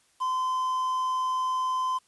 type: tone with quantisation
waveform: triangle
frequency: 1027 Hz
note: C6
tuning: 33 cents flat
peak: -23 dBFS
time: 0.2-1.99 s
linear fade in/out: 20 ms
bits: 8
effects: white hiss -65 dBFS RMS until 2.07 s + resampled to 24000 Hz